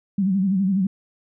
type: tone with vibrato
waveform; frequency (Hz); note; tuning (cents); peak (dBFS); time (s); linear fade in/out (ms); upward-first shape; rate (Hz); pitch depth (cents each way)
sine; 192.1; G3; -35; -17; 0.18-0.87; 5; sine; 12; 91
effects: none